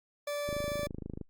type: tone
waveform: 40% pulse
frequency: 582 Hz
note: D5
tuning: 16 cents flat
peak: -32 dBFS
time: 0.27-0.87 s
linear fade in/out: 5 ms
type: click train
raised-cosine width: 3 ms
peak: -26 dBFS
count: 20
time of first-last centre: 0.49-1.212 s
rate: 26.3 Hz
effects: Opus 48 kbps